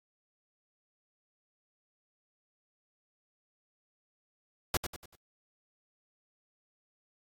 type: noise with echo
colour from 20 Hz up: pink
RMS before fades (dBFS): -28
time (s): 4.74-4.77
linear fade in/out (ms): 2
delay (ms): 96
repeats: 4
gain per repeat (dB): -8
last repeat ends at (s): 5.154
effects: AAC 64 kbps